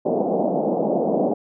white band-pass noise, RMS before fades -21 dBFS, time 0.05-1.34 s, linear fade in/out 10 ms, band 170 to 730 Hz, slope 48 dB/octave, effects none

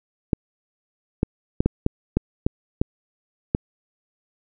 clicks, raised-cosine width 3 ms, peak -5 dBFS, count 9, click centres 0.332 / 1.231 / 1.605 / 1.66 / 1.864 / 2.17 / 2.465 / 2.815 / 3.549 s, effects none

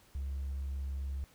triangle tone, 68.3 Hz, C#2, 25 cents flat, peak -31 dBFS, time 0.15-1.24 s, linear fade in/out 0 ms, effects tanh soft clip ceiling -31 dBFS + pink hiss -63 dBFS RMS until 1.34 s

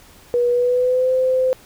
sine tone with pitch glide, 483.9 to 515.6 Hz, B4 to C5, -35 to -26 cents, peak -14 dBFS, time 0.34-1.53 s, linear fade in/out 0 ms, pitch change +109 cents, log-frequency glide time 0.49-1.12 s, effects pink hiss -47 dBFS RMS until 1.65 s

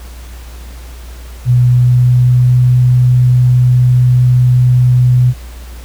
sine tone with pitch glide, 123.47 to 124.83 Hz, B2 to B2, 0 to +19 cents, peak -5 dBFS, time 1.45-5.34 s, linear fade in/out 50 ms, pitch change +19 cents, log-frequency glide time 1.64-2.62 s, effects added 60 Hz sine -27 dBFS peak until 5.84 s + pink hiss -38 dBFS RMS until 5.84 s

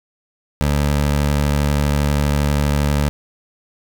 20% pulse tone, 72.5 Hz, D2, 22 cents flat, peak -10 dBFS, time 0.61-3.09 s, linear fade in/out 0 ms, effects none

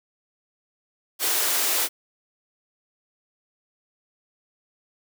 white high-pass noise, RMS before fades -23 dBFS, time 1.19-1.89 s, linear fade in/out 50 ms, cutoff 280 Hz, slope 48 dB/octave, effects none

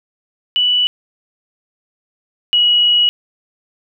sine tone pair in turn, 2960 / 2914 Hz, F#7 / F#7, 0 / -27 cents, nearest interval unison, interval 27 cents, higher first, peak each -11 / -9 dBFS, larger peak second, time 0.56-0.87 / 2.53-3.09 s, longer second, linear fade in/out 0 ms, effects none

